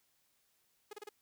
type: tone bursts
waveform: sawtooth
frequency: 418.1 Hz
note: G#4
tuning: 12 cents sharp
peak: -40 dBFS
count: 4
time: 0.91-1.091 s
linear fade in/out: 5 ms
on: 22 ms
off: 31 ms
effects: white hiss -75 dBFS RMS until 1.21 s

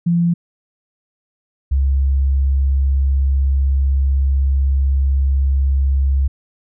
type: tone pair in turn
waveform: sine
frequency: 171.3 / 67.98 Hz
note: F3 / C#2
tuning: -33 / -33 cents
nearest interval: octave + major third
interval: 1600 cents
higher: first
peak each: -12 dBFS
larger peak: neither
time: 0.06-0.34 / 1.71-6.28 s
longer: second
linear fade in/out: 10 ms
effects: none

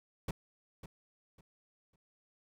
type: noise with echo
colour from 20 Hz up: brown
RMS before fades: -34 dBFS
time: 0.28-0.31 s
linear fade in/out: 5 ms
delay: 550 ms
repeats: 3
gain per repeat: -12 dB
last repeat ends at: 1.96 s
effects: none

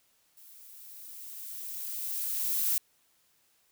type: noise with level ramp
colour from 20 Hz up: violet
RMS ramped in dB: -54 to -27 dBFS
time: 0.37-2.78 s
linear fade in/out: 2 ms
effects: white hiss -69 dBFS RMS until 3.71 s

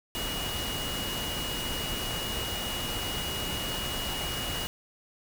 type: tone in noise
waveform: sine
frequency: 2891 Hz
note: F#7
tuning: 41 cents flat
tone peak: -35 dBFS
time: 0.15-4.67 s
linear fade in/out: 0 ms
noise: pink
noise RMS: -34 dBFS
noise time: 0.15-4.67 s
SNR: -4 dB
effects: none

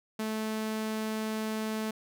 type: tone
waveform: sawtooth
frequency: 218.1 Hz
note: A3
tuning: 15 cents flat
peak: -27 dBFS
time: 0.19-1.91 s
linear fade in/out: 5 ms
effects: none

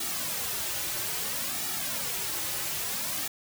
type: noise with flanger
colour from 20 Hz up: white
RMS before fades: -32 dBFS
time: 0-3.28 s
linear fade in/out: 5 ms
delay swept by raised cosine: 1.9 to 4.4 ms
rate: 0.6 Hz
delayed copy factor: -0.75
effects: none

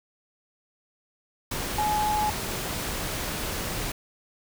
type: tone in noise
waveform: sine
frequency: 845 Hz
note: G#5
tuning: 30 cents sharp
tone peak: -23 dBFS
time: 1.78-2.3 s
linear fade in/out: 5 ms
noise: pink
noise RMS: -31 dBFS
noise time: 1.51-3.92 s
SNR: +5 dB
effects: none

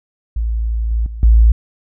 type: tone with level steps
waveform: sine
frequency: 56 Hz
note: A1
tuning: 31 cents sharp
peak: -15 / -13 / -24 / -5 dBFS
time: 0.36-1.52 s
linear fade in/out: 5 ms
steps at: 0.91 / 1.06 / 1.23 s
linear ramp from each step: 2 ms
effects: none

